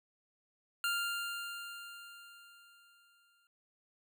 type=tone with exponential decay; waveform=25% pulse; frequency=1396.9 Hz; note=F6; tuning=in tune; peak=-27 dBFS; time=0.84-3.47 s; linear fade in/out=1 ms; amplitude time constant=570 ms; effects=none